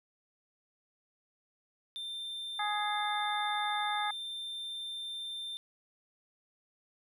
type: tone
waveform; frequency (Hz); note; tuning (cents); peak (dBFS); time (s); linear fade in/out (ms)
triangle; 3582; A7; +30; -36; 1.96-5.57; 0
type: harmonic tone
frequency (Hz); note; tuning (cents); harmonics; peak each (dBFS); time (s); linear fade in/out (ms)
417.2; G#4; +8; 2 / 3 / 4 / 5; -33 / -37 / -39 / -41; 2.59-4.11; 5
effects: none